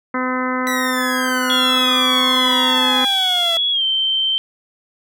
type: harmonic tone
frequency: 254.9 Hz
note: C4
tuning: 45 cents flat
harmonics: 1 / 2 / 3 / 4 / 5 / 6 / 7 / 8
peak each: -22 / -26 / -33 / -25 / -25 / -29 / -31 / -29 dBFS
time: 0.14-3.05 s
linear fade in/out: 5 ms
type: exponential sweep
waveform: sawtooth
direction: down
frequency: 1975.5 to 661 Hz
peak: -18 dBFS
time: 0.67-3.57 s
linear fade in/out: 0 ms
type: tone with pitch glide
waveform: sine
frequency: 3359 to 3116 Hz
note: G#7 to G7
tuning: +19 to -11 cents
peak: -15 dBFS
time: 1.5-4.38 s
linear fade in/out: 0 ms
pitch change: -130 cents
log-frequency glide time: 3.71-3.83 s
effects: none